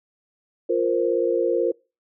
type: chord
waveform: sine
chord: F suspended fourth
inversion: none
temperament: just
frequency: 349.2 / 465.6 / 523.8 Hz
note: F4 / Bb4 / C5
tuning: 0 / -2 / +2 cents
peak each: -23 / -22 / -24 dBFS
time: 0.69-1.72 s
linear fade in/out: 10 ms
effects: noise-tail reverb RT60 0.3 s tail -25 dB re dry